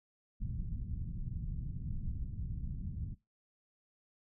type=low-pass noise; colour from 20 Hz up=pink; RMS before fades=-39 dBFS; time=0.4-3.15 s; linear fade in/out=20 ms; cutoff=170 Hz; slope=24 dB/octave; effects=noise-tail reverb RT60 0.2 s tail -19 dB re dry